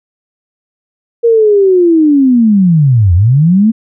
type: linear two-way sweep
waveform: sine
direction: down then up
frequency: 473 to 82.41 to 230.4 Hz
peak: -4 dBFS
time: 1.23-3.72 s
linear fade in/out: 20 ms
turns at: 3.14 s
effects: none